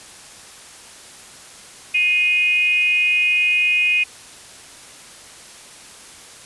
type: tone with frequency modulation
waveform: sine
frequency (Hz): 2489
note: D#7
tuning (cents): 0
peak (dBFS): -14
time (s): 1.94-4.04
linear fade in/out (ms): 10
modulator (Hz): 365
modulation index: 0.45
effects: white hiss -41 dBFS RMS until 6.45 s + resampled to 24000 Hz